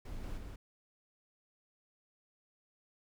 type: noise with echo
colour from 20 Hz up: brown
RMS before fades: -43 dBFS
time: 0.05-0.38 s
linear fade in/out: 5 ms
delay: 180 ms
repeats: 1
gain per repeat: -2 dB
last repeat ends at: 0.56 s
effects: none